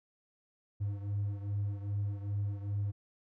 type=beating tone pair; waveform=triangle; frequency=100.7 / 103.2 Hz; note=G2 / G#2; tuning=+47 / -10 cents; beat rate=2.5 Hz; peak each=-31 / -36 dBFS; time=0.8-2.92 s; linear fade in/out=20 ms; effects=tanh soft clip ceiling -25 dBFS